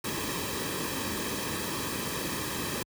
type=noise with comb filter; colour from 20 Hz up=pink; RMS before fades=-33 dBFS; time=0.04-2.83 s; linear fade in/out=5 ms; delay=1.4 ms; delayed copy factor=-0.65; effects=high-pass 60 Hz 12 dB/octave